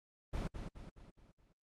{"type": "noise with echo", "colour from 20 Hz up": "brown", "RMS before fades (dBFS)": -38, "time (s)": [0.33, 0.48], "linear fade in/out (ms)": 10, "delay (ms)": 210, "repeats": 5, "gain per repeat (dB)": -6, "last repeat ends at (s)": 1.53, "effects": ["low-pass 8000 Hz 12 dB/octave", "Opus 24 kbps"]}